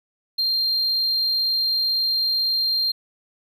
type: tone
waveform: triangle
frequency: 4186 Hz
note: C8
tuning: in tune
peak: -17 dBFS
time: 0.38-2.92 s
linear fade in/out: 10 ms
effects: tanh soft clip ceiling -13 dBFS